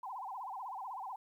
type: tone with vibrato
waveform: sine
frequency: 883 Hz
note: A5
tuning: 6 cents sharp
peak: -40 dBFS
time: 0.03-1.16 s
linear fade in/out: 5 ms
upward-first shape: sine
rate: 16 Hz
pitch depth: 280 cents each way
effects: 12-bit